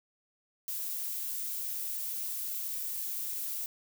violet noise, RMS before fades -36 dBFS, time 0.68-3.66 s, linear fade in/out 0 ms, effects none

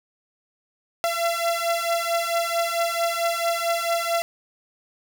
sawtooth beating tone pair, 675 / 679.5 Hz, E5 / F5, +41 / -48 cents, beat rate 4.5 Hz, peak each -21 dBFS, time 1.04-4.22 s, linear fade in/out 0 ms, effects none

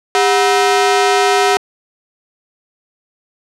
sawtooth ring-modulated tone, 567 Hz, C#5, 39 cents sharp, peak -3 dBFS, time 0.15-1.57 s, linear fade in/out 0 ms, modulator 166 Hz, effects low-pass 8000 Hz 12 dB/octave

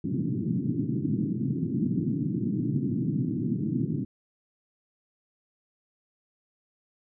pink band-pass noise, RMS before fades -28 dBFS, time 0.04-4.05 s, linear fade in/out 5 ms, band 120 to 320 Hz, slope 48 dB/octave, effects none

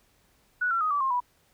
sine tone with pitch steps, 1471 / 1356.7 / 1251.3 / 1154.1 / 1064.5 / 981.8 Hz, F#6 / E6 / D#6 / D6 / C6 / B5, -11 / +49 / +9 / -31 / +30 / -10 cents, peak -23 dBFS, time 0.61-1.204 s, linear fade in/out 10 ms, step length 99 ms, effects pink hiss -65 dBFS RMS until 1.53 s

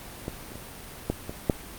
clicks, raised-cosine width 2 ms, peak -16 / -27 / -24 / -11 / -19 / -6 dBFS, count 6, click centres 0.281 / 0.519 / 0.556 / 1.1 / 1.295 / 1.498 s, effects pink hiss -42 dBFS RMS until 1.78 s + Opus 32 kbps

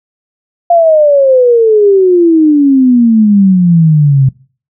sine exponential sweep, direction down, 698.5 to 130.8 Hz, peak -3 dBFS, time 0.7-4.29 s, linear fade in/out 5 ms, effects noise-tail reverb RT60 0.4 s tail -22 dB re dry

